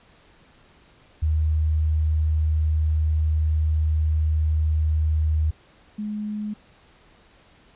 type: tone pair in turn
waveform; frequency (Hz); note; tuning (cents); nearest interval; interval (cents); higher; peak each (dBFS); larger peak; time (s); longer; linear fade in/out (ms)
sine; 77.8 / 210.5; D#2 / G#3; 0 / +24; octave + perfect fourth; 1724; second; -18 / -26; first; 1.22-5.51 / 5.98-6.54; first; 10
effects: pink hiss -55 dBFS RMS until 7.75 s + resampled to 8000 Hz